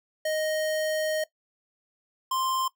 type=tone pair in turn; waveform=square; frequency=622.3 / 1047.3 Hz; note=D#5 / C6; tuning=0 / +1 cents; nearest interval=major sixth; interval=901 cents; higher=second; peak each=-26 dBFS; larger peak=neither; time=0.25-1.24 / 2.31-2.68 s; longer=first; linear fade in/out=5 ms; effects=noise-tail reverb RT60 0.1 s tail -18 dB re dry

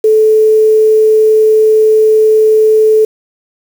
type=tone with quantisation; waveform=sine; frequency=434.7 Hz; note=A4; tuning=21 cents flat; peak=-4 dBFS; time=0.04-3.05 s; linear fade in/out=5 ms; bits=5; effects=none

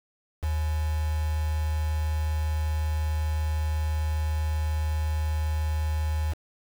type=tone with quantisation; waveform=sine; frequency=77.3 Hz; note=D#2; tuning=11 cents flat; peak=-24 dBFS; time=0.42-6.34 s; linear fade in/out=20 ms; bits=6; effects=none

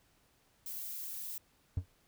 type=noise; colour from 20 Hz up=violet; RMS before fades=-42 dBFS; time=0.66-1.38 s; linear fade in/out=2 ms
type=tone with exponential decay; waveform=triangle; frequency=90.4 Hz; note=F#2; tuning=40 cents flat; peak=-25 dBFS; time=1.77-1.86 s; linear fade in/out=5 ms; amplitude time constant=18 ms
effects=pink hiss -70 dBFS RMS until 2.07 s

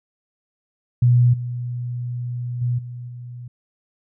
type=tone with level steps; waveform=sine; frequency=122.1 Hz; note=B2; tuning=19 cents flat; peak=-11 / -24 / -18 / -30 / -32 dBFS; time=1.02-3.48 s; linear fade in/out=5 ms; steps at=1.33 / 2.61 / 2.78 / 3.08 s; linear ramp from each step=10 ms; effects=none

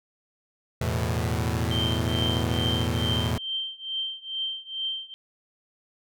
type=chord; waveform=sawtooth; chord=E suspended fourth; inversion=none; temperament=equal; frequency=82.41 / 110 / 123.47 Hz; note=E2 / A2 / B2; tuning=0 / 0 / 0 cents; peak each=-24 / -24 / -26 dBFS; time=0.81-3.38 s; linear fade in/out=5 ms
type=tone with tremolo; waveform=sine; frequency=3136 Hz; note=G7; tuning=in tune; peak=-25 dBFS; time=1.71-5.14 s; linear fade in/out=0 ms; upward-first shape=triangle; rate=2.3 Hz; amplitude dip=95%
effects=none

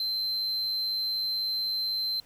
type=tone; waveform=triangle; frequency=4102 Hz; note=C8; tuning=35 cents flat; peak=-26 dBFS; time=0-2.2 s; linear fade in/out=2 ms; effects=pink hiss -59 dBFS RMS until 2.25 s

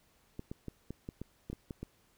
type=clicks; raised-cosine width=3 ms; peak=-27 dBFS; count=10; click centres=0.394 / 0.515 / 0.683 / 0.906 / 1.089 / 1.216 / 1.5 / 1.53 / 1.708 / 1.83 s; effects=pink hiss -69 dBFS RMS until 2.17 s

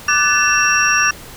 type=tone cluster; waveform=sine; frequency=1179 / 1501 / 1737 / 2691 / 5620 Hz; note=D6 / F#6 / A6 / E7 / F8; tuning=+6 / +24 / -23 / +35 / +10 cents; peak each=-18 dBFS; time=0.08-1.11 s; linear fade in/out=5 ms; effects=pink hiss -36 dBFS RMS until 1.36 s

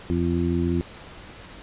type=harmonic tone; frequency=85.9 Hz; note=F2; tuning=28 cents flat; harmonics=1 / 2 / 3 / 4; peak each=-26 / -26 / -26 / -26 dBFS; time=0.1-0.81 s; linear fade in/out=0 ms; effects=pink hiss -43 dBFS RMS until 1.62 s + resampled to 8000 Hz

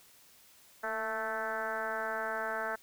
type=tone with frequency modulation; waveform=sine; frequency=1100 Hz; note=C#6; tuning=14 cents flat; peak=-32 dBFS; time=0.83-2.76 s; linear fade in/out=10 ms; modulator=218 Hz; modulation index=2.9; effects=white hiss -60 dBFS RMS until 2.82 s

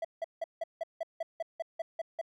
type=tone bursts; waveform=triangle; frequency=660 Hz; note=E5; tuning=2 cents sharp; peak=-29 dBFS; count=12; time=0.02-2.214 s; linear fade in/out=5 ms; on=27 ms; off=170 ms; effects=none

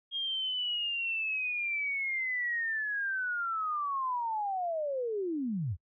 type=linear sweep; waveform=sine; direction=down; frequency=3254 to 73.7 Hz; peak=-30 dBFS; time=0.11-5.77 s; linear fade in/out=50 ms; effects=noise-tail reverb RT60 0.1 s tail -24 dB re dry

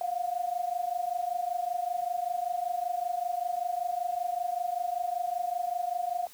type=tone pair together; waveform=sine; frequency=699.8 / 725 Hz; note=F5 / F#5; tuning=+3 / -35 cents; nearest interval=minor second; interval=62 cents; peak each=-31 / -32 dBFS; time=0.01-6.27 s; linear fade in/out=2 ms; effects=white hiss -53 dBFS RMS until 6.33 s

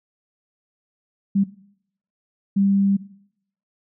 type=tone bursts at uneven times; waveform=sine; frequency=197.5 Hz; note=G3; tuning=13 cents sharp; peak=-15 dBFS; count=2; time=1.35-1.44 / 2.56-2.97 s; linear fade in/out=10 ms; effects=noise-tail reverb RT60 0.7 s tail -18 dB re dry

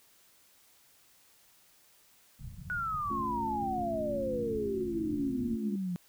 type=low-pass noise; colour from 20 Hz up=white; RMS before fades=-45 dBFS; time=2.39-5.57 s; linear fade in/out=5 ms; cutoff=180 Hz; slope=48 dB/octave
type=exponential sweep; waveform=sine; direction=down; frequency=1480 to 173.2 Hz; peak=-31 dBFS; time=2.7-5.96 s; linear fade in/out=0 ms
type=chord; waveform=sine; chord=A augmented; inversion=none; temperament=equal; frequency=220 / 277.2 / 349.2 Hz; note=A3 / C#4 / E#4; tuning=0 / 0 / 0 cents; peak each=-38 / -41 / -41 dBFS; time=3.1-5.76 s; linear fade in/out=5 ms
effects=white hiss -63 dBFS RMS until 6.08 s

